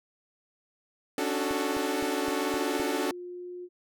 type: chord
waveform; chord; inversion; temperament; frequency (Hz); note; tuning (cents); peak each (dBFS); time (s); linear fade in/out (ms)
sawtooth; D major seventh; third; equal with one note detuned; 277.2 / 298.1 / 370 / 440; C#4 / D4 / F#4 / A4; 0 / +26 / 0 / 0; -29; 1.18-3.11; 2
type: click train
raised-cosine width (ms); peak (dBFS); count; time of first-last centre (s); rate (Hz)
5; -32; 6; 1.51-2.799; 3.88
type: tone with pitch glide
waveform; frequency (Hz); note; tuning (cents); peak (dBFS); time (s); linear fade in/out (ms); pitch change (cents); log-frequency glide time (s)
sine; 354.3 to 357.2; F4 to F4; +25 to +39; -37; 2.53-3.69; 50; +14; 2.96-3.52
effects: none